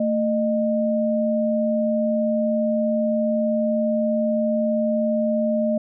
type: tone pair together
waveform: sine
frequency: 224.4 / 612.4 Hz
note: A3 / D#5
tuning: +34 / -28 cents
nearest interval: octave + perfect fourth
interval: 1738 cents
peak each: -21 dBFS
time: 0-5.78 s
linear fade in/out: 5 ms
effects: none